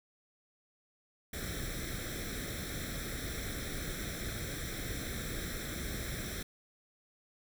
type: noise with comb filter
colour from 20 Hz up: pink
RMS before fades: -39 dBFS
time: 1.33-6.43 s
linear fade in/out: 5 ms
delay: 0.53 ms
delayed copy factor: +0.85
effects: none